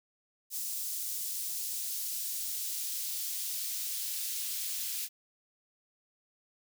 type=noise with high-pass filter sweep; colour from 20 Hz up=white; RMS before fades=-36 dBFS; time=0.5-5.09 s; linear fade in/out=50 ms; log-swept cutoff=6000 to 3300 Hz; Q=0.79; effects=none